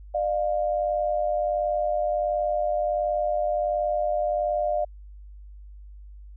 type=tone pair together; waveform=sine; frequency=601.6 / 703 Hz; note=D5 / F5; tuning=+42 / +11 cents; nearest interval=minor third; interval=269 cents; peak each=-24 / -26 dBFS; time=0.14-4.85 s; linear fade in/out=10 ms; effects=added 50 Hz sine -41 dBFS peak until 6.36 s